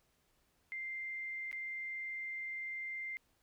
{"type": "tone with dropouts", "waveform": "sine", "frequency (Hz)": 2093, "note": "C7", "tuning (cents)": 0, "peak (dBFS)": -39, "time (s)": [0.72, 3.17], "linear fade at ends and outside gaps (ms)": 0, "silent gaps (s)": [1.514, 1.528], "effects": ["pink hiss -75 dBFS RMS until 3.42 s"]}